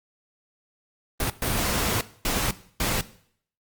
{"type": "noise bursts at uneven times", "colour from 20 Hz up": "pink", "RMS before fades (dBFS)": -25, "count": 4, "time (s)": [[1.2, 1.3], [1.42, 2.01], [2.25, 2.51], [2.8, 3.01]], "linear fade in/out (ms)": 2, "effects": ["noise-tail reverb RT60 0.6 s tail -17 dB re dry", "Opus 32 kbps"]}